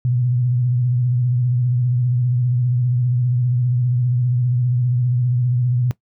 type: tone with vibrato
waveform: sine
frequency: 123.47 Hz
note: B2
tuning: in tune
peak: -15 dBFS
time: 0.05-5.91 s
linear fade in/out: 0 ms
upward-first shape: triangle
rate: 15 Hz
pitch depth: 74 cents each way
effects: noise-tail reverb RT60 0.1 s tail -18 dB re dry

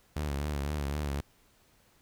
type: tone with vibrato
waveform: sawtooth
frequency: 72.5 Hz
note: D2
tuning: 22 cents flat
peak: -27 dBFS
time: 0.16-1.21 s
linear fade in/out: 5 ms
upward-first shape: sine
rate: 3.9 Hz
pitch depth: 74 cents each way
effects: pink hiss -65 dBFS RMS until 2.01 s

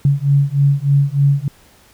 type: beating tone pair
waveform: sine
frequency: 139.2 / 142.5 Hz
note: C#3 / C#3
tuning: +8 / +48 cents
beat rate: 3.3 Hz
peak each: -14 dBFS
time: 0.05-1.48 s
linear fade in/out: 2 ms
effects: pink hiss -49 dBFS RMS until 1.93 s

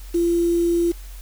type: tone with quantisation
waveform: sine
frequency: 342 Hz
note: F4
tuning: 36 cents flat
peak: -16 dBFS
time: 0.14-0.92 s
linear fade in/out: 10 ms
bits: 6
effects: added 45 Hz sine -34 dBFS peak until 1.21 s + white hiss -47 dBFS RMS until 1.21 s

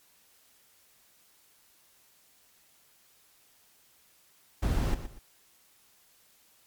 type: noise with echo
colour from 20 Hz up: brown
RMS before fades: -26 dBFS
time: 4.62-4.95 s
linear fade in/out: 10 ms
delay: 120 ms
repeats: 2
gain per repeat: -11 dB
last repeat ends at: 5.19 s
effects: white hiss -63 dBFS RMS until 6.66 s + MP3 96 kbps

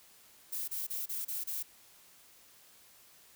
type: noise bursts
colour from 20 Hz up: violet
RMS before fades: -37 dBFS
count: 6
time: 0.52-1.63 s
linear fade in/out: 10 ms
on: 160 ms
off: 30 ms
effects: white hiss -60 dBFS RMS until 3.35 s

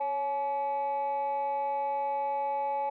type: tone pair together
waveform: sine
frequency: 554.4 / 851.6 Hz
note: C#5 / G#5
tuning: 0 / +43 cents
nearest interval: perfect fifth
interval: 743 cents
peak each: -32 / -27 dBFS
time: 0-2.9 s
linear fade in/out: 10 ms
effects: tanh soft clip ceiling -25 dBFS

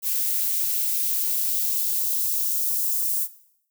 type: noise with high-pass filter sweep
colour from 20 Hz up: violet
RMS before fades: -24 dBFS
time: 0.02-3.28 s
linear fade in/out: 50 ms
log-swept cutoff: 1200 to 6500 Hz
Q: 0.81
effects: noise-tail reverb RT60 0.7 s tail -17 dB re dry

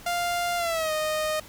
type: tone with pitch glide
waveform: sawtooth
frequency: 698.5 to 618.7 Hz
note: F5 to D#5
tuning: 0 to -10 cents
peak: -21 dBFS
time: 0.06-1.4 s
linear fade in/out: 5 ms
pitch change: -210 cents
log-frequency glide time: 0.57-0.92 s
effects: pink hiss -47 dBFS RMS until 1.48 s

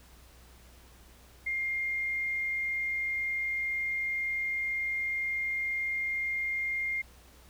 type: tone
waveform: sine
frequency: 2117 Hz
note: C7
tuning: 20 cents sharp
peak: -29 dBFS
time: 1.46-7.02 s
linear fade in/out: 10 ms
effects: added 61 Hz sine -55 dBFS peak until 7.49 s + pink hiss -58 dBFS RMS until 7.49 s

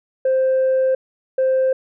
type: tone pair in turn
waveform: sine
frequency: 523.3 / 523.3 Hz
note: C5 / C5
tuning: 0 / 0 cents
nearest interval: unison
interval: 0 cents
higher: neither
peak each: -12 dBFS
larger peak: neither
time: 0.25-0.95 / 1.38-1.73 s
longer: first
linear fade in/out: 5 ms
effects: tanh soft clip ceiling -12 dBFS

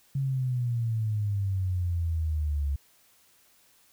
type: exponential sweep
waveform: sine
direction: down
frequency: 138.59 to 69.3 Hz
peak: -25 dBFS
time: 0.15-2.76 s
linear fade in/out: 5 ms
effects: white hiss -62 dBFS RMS until 3.92 s

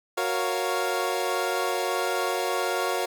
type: chord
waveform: 25% pulse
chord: Gb major seventh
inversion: none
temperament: equal with one note detuned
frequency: 368.5 / 466.2 / 554.4 / 698.5 Hz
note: Gb4 / Bb4 / Db5 / F5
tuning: -7 / 0 / 0 / 0 cents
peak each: -26 / -27 / -27 / -27 dBFS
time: 0.17-3.06 s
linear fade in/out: 10 ms
effects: none

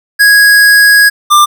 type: tone pair in turn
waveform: square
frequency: 1657 / 1189.7 Hz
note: G#6 / D6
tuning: -4 / +22 cents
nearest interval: tritone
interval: 574 cents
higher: first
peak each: -3 dBFS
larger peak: neither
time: 0.19-1.1 / 1.3-1.46 s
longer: first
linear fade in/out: 20 ms
effects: none

